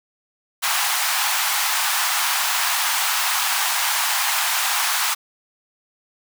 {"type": "high-pass noise", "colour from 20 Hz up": "pink", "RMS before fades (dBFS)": -21, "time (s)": [0.62, 5.15], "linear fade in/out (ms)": 20, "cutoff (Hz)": 780, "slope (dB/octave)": 48, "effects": []}